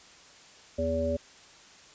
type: harmonic tone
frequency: 81.7 Hz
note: E2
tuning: 15 cents flat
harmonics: 1 / 3 / 5 / 7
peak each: -33 / -33 / -36 / -28 dBFS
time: 0.78-1.17 s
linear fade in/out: 10 ms
effects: white hiss -53 dBFS RMS until 1.94 s + resampled to 16000 Hz